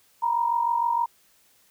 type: tone pair together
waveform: sine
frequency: 936.5 / 983 Hz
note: A#5 / B5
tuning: +8 / -8 cents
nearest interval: minor second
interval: 84 cents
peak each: -22 / -27 dBFS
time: 0.22-1.06 s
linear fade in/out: 10 ms
effects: white hiss -61 dBFS RMS until 1.7 s